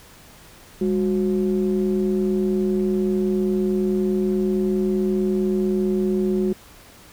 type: ring-modulated tone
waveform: triangle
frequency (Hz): 82.41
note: E2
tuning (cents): 0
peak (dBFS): -13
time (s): 0.81-6.53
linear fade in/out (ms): 5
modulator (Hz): 285
effects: pink hiss -47 dBFS RMS until 7.12 s